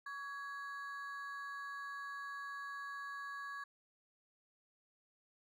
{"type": "ring-modulated tone", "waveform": "triangle", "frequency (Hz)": 1396.9, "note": "F6", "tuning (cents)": 0, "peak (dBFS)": -38, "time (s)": [0.06, 3.64], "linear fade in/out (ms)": 5, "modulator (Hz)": 268, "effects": []}